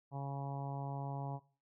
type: harmonic tone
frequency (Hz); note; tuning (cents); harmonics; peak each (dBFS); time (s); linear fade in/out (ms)
139; C#3; +5; 1 / 2 / 3 / 4 / 5 / 6 / 7 / 8; -39 / -50 / -53 / -52 / -48 / -48 / -51 / -60; 0.11-1.4; 50
effects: noise-tail reverb RT60 0.4 s tail -19 dB re dry